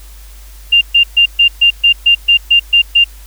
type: tone bursts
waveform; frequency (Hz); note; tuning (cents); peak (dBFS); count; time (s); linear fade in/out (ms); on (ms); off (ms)
sine; 2794; F7; 0; -4; 11; 0.72-3.043; 10; 93; 130
effects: added 50 Hz sine -32 dBFS peak until 3.26 s + white hiss -42 dBFS RMS until 3.26 s